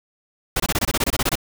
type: noise bursts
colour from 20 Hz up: pink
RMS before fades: -20 dBFS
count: 13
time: 0.56-1.355 s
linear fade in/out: 5 ms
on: 39 ms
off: 24 ms
effects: none